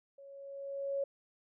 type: tone with level ramp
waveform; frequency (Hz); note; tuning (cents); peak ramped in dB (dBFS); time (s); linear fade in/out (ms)
sine; 554.4; C#5; 0; -51 to -30; 0.18-1.04; 5
effects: none